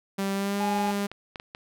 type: tone with pitch glide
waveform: sawtooth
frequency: 196 to 201.6 Hz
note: G3 to G3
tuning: 0 to +49 cents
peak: -22 dBFS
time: 0.18-1.07 s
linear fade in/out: 10 ms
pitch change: +49 cents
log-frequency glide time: 0.33-0.58 s
type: tone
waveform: triangle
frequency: 830.6 Hz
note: G#5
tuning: in tune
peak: -25 dBFS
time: 0.6-0.92 s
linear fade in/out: 10 ms
type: clicks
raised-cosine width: 0.3 ms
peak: -22 dBFS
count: 7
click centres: 0.787 / 0.872 / 0.91 / 1.116 / 1.358 / 1.399 / 1.549 s
effects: none